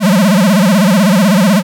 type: tone with vibrato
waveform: square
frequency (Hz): 195.2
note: G3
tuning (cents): -7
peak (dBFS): -7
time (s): 0-1.63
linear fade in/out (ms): 50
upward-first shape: sine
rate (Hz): 16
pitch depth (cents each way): 210
effects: none